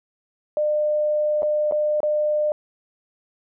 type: tone with dropouts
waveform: sine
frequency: 602 Hz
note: D5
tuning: 43 cents sharp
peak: -18 dBFS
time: 0.57-2.52 s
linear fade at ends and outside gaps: 1 ms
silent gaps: 1.422-1.43 / 1.712-1.722 / 2.004-2.031 s
effects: none